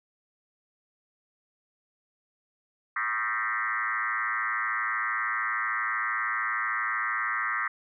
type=tone with frequency modulation; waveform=sine; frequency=1568 Hz; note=G6; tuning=in tune; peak=-26 dBFS; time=2.96-7.68 s; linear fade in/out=5 ms; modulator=113 Hz; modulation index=4; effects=none